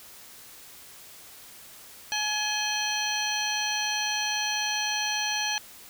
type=harmonic tone with a mistuned harmonic; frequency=845 Hz; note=G#5; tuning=30 cents sharp; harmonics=1 / 2 / 3 / 4 / 5 / 7; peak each=-33 / -33 / -33 / -33 / -33 / -33 dBFS; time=2.12-5.58 s; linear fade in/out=0 ms; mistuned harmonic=4; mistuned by=-110 cents; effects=white hiss -48 dBFS RMS until 5.89 s